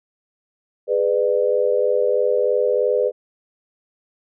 sine chord, G# diminished, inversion none, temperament just, 415.3 / 498.4 / 598 Hz, G#4 / B4 / D5, 0 / +16 / +31 cents, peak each -21 / -18 / -22 dBFS, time 0.87-3.12 s, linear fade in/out 50 ms, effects none

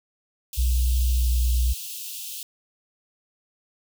white high-pass noise, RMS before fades -35 dBFS, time 0.53-2.43 s, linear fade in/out 2 ms, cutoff 2600 Hz, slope 96 dB/octave
sine tone with pitch glide, 61.74 to 60.96 Hz, B1 to B1, 0 to -22 cents, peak -18 dBFS, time 0.57-1.74 s, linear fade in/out 20 ms, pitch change -22 cents, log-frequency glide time 1.05-1.27 s
effects none

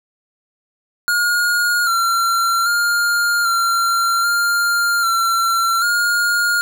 square tone with pitch steps, 1431 / 1367 / 1408 / 1373 / 1399 / 1358 / 1422 Hz, F6 / F6 / F6 / F6 / F6 / F6 / F6, +42 / -37 / +14 / -30 / +3 / -49 / +31 cents, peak -15 dBFS, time 1.08-6.61 s, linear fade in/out 0 ms, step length 790 ms, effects none

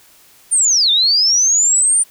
sine linear two-way sweep, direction down then up, 9180 to 3520 to 9180 Hz, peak -10 dBFS, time 0.51-2.04 s, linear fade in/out 20 ms, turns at 0.91 s, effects white hiss -48 dBFS RMS until 2.1 s

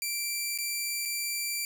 10% pulse tone with dropouts, 2349 Hz, D7, in tune, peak -21 dBFS, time 0.02-1.65 s, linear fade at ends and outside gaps 1 ms, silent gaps 0.577-0.586 / 1.053-1.056 s, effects none

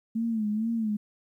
sine tone with vibrato, 220 Hz, A3, in tune, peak -25 dBFS, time 0.15-0.97 s, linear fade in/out 10 ms, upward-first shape sine, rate 2.2 Hz, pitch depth 88 cents each way, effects 11-bit

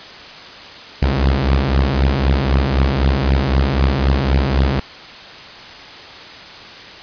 sawtooth beating tone pair, 65.41 / 69.31 Hz, C2 / C#2, 0 / 0 cents, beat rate 3.9 Hz, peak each -12 dBFS, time 1.02-4.8 s, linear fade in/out 5 ms, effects white hiss -35 dBFS RMS until 7.02 s + resampled to 11025 Hz

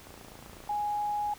click train, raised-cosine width 1 ms, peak -34 dBFS, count 19, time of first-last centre 0.07-0.711 s, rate 28.1 Hz
sine tone, 830.6 Hz, G#5, in tune, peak -28 dBFS, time 0.69-1.34 s, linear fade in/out 5 ms
effects pink hiss -51 dBFS RMS until 1.38 s

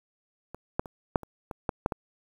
clicks, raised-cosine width 1 ms, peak -25 / -11 / -27 / -8 / -27 / -22 / -12 / -10 / -16 dBFS, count 9, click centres 0.546 / 0.795 / 0.858 / 1.158 / 1.233 / 1.512 / 1.692 / 1.861 / 1.922 s, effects 8-bit

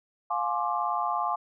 sine chord, D half-diminished seventh, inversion first, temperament just, 704.8 / 845.8 / 1057.2 / 1174.7 Hz, F5 / Ab5 / C6 / D6, +16 / +31 / +18 / 0 cents, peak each -31 dBFS, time 0.3-1.36 s, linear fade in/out 10 ms, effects none

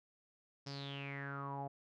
sawtooth tone with low-pass filter sweep, 139.6 Hz, C#3, 13 cents sharp, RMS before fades -44 dBFS, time 0.66-1.68 s, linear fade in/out 10 ms, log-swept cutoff 5300 to 720 Hz, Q 9.5, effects none

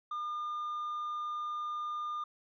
triangle tone with tanh clipping, 1209 Hz, D6, 50 cents sharp, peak -35 dBFS, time 0.11-2.24 s, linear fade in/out 5 ms, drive 7 dB, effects none

